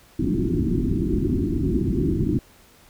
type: low-pass noise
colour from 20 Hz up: white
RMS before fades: -22 dBFS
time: 0.19-2.39 s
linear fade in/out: 2 ms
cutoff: 370 Hz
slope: 96 dB/octave
effects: pink hiss -53 dBFS RMS until 2.89 s